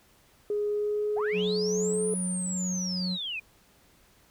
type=tone with pitch glide; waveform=sine; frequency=415.4 to 430.3 Hz; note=G#4 to A4; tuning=0 to -39 cents; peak=-25 dBFS; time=0.5-2.14 s; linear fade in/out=2 ms; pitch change=+61 cents; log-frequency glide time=0.69-2.02 s
type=linear two-way sweep; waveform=sine; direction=up then down; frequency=622 to 9956 to 2392 Hz; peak=-31 dBFS; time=1.16-3.4 s; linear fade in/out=10 ms; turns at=2.14 s
type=tone with tremolo; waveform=triangle; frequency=182.9 Hz; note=F#3; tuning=20 cents flat; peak=-26 dBFS; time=1.32-3.18 s; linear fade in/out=50 ms; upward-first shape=sine; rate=2.4 Hz; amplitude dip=25%
effects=tanh soft clip ceiling -19 dBFS + pink hiss -61 dBFS RMS until 4.3 s